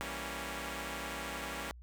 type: chord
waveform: 5% pulse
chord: E diminished seventh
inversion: none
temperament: equal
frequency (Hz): 164.81 / 196 / 233.1 / 277.2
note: E3 / G3 / Bb3 / Db4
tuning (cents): 0 / 0 / 0 / 0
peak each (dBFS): -34 / -34 / -34 / -31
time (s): 0.01-1.71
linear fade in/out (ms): 0
effects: added 60 Hz sine -49 dBFS peak until 1.82 s